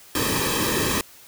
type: noise with comb filter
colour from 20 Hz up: pink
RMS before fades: -23 dBFS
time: 0.15-1.01 s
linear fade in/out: 2 ms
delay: 1.4 ms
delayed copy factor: -0.85
effects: white hiss -48 dBFS RMS until 1.27 s